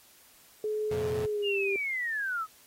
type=tone with pitch glide; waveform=sine; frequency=427.1 to 393.9 Hz; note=G#4 to G4; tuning=+48 to +8 cents; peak=-28 dBFS; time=0.64-1.76 s; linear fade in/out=2 ms; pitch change=-140 cents; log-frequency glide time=1.26-1.58 s
type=chord; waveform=sawtooth; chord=F suspended fourth; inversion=none; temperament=equal; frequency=87.31 / 116.54 / 130.81 Hz; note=F2 / Bb2 / C3; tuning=0 / 0 / 0 cents; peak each=-35 dBFS; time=0.91-1.26 s; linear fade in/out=5 ms
type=linear sweep; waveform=sine; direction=down; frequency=2888 to 1244.5 Hz; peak=-29 dBFS; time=1.42-2.47 s; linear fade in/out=50 ms
effects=white hiss -58 dBFS RMS until 2.66 s + AAC 48 kbps